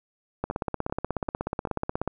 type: two click trains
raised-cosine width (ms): 1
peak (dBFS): -23 / -13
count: 4 / 28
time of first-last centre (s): 0.51-1.673 / 0.44-2.076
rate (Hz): 2.58 / 16.5
effects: none